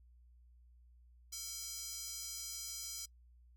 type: tone with high-pass filter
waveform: square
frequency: 453.3 Hz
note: A#4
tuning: 48 cents flat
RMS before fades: -45 dBFS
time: 1.32-3.06 s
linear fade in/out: 10 ms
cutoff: 5700 Hz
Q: 2.2
effects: noise-tail reverb RT60 0.1 s tail -24 dB re dry + added 60 Hz sine -60 dBFS peak until 3.56 s